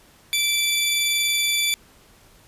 sawtooth tone pair together, 2329 / 3483 Hz, D7 / A7, -15 / -18 cents, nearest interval perfect fifth, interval 697 cents, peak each -19 dBFS, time 0.33-1.74 s, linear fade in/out 0 ms, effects pink hiss -53 dBFS RMS until 2.47 s + resampled to 32000 Hz

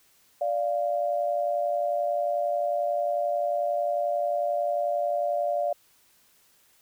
sine tone pair together, 585 / 696.2 Hz, D5 / F5, -7 / -6 cents, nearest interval minor third, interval 301 cents, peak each -26 / -27 dBFS, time 0.41-5.73 s, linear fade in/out 5 ms, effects white hiss -62 dBFS RMS until 6.81 s

